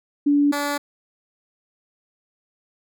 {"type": "tone pair in turn", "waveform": ["sine", "10% pulse"], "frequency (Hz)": [288.1, 288.1], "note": ["D4", "D4"], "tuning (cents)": [-33, -33], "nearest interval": "unison", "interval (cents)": 0, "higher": "neither", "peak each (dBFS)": -14, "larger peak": "neither", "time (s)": [[0.26, 0.52], [0.52, 0.78]], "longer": "neither", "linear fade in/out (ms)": 10, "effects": []}